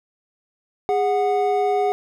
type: tone pair together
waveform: triangle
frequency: 410 / 736 Hz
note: G#4 / F#5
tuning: -22 / -9 cents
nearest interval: minor seventh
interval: 1013 cents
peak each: -18 dBFS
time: 0.89-1.92 s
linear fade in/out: 0 ms
effects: none